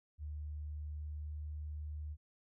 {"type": "tone with pitch glide", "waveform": "sine", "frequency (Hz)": [75, 75.48], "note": ["D2", "D2"], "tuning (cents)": [37, 48], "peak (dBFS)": -40, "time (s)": [0.18, 2.17], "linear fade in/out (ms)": 50, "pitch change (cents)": 11, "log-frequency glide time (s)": [0.65, 1.45], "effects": []}